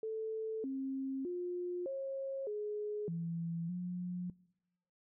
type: tone with pitch steps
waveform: sine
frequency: 440.5 / 267.7 / 355.5 / 541 / 419.4 / 167.6 / 178.9 Hz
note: A4 / C4 / F4 / C#5 / G#4 / E3 / F3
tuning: +2 / +40 / +31 / -42 / +17 / +29 / +42 cents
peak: -36 dBFS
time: 0.03-4.3 s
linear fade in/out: 2 ms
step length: 610 ms
effects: noise-tail reverb RT60 0.9 s tail -23 dB re dry